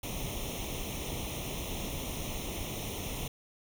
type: noise with comb filter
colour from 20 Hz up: pink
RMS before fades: -37 dBFS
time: 0.03-3.28 s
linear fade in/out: 5 ms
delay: 0.32 ms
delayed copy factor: +0.85
effects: none